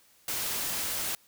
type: noise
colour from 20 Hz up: white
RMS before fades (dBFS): -32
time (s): 0.28-1.15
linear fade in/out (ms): 2
effects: white hiss -62 dBFS RMS until 1.27 s